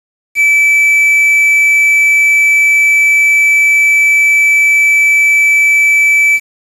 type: tone with quantisation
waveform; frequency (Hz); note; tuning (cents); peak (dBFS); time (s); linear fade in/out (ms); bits
triangle; 2311; D7; -28; -4; 0.35-6.4; 50; 5
effects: resampled to 32000 Hz